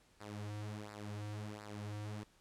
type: tone with flanger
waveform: sawtooth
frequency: 104.7 Hz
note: G#2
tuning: 15 cents sharp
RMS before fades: -45 dBFS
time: 0.2-2.24 s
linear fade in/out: 10 ms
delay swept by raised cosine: 0.31 to 4.91 ms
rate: 1.4 Hz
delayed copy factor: -0.75
effects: pink hiss -69 dBFS RMS until 2.4 s + low-pass 10000 Hz 12 dB/octave